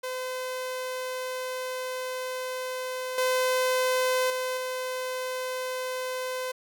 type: tone with level steps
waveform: sawtooth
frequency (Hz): 511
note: C5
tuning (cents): -41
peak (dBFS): -27 / -19 / -24 / -26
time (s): 0.03-6.52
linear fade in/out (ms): 10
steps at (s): 3.18 / 4.3 / 4.57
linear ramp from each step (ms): 2
effects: none